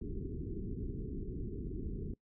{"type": "low-pass noise", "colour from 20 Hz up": "pink", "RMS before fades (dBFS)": -40, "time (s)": [0.01, 2.14], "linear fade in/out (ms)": 5, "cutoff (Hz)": 430, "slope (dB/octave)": 96, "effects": ["noise-tail reverb RT60 0.1 s tail -22 dB re dry"]}